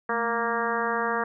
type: harmonic tone with a mistuned harmonic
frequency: 233.1 Hz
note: A#3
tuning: in tune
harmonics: 1 / 2 / 3 / 4 / 5 / 6 / 7 / 8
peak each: -35 / -30 / -33 / -31 / -30 / -34 / -32 / -36 dBFS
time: 0.09-1.24 s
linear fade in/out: 5 ms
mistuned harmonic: 1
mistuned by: -89 cents
effects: none